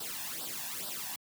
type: noise with flanger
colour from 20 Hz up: white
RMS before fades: -39 dBFS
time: 0-1.16 s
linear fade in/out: 5 ms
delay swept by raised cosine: 0.22 to 1.17 ms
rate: 2.3 Hz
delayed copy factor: +0.75
effects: high-pass 150 Hz 12 dB/octave